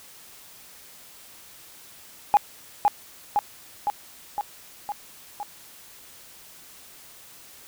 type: tone with echo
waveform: sine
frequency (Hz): 825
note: G#5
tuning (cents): -12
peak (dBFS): -11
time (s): 2.34-2.37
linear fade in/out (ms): 0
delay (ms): 510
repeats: 6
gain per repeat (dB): -3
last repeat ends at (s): 5.43
effects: tanh soft clip ceiling -8 dBFS + white hiss -48 dBFS RMS until 7.67 s